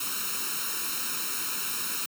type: noise with comb filter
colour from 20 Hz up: white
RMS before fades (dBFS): -31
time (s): 0-2.06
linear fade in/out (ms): 5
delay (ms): 0.74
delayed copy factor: +0.85
effects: high-pass 200 Hz 12 dB/octave